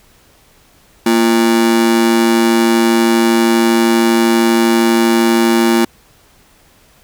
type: ring-modulated tone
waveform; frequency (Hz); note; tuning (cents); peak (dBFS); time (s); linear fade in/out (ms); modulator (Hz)
45% pulse; 287.5; D4; -37; -6; 1.06-5.85; 5; 56.3
effects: pink hiss -49 dBFS RMS until 7.03 s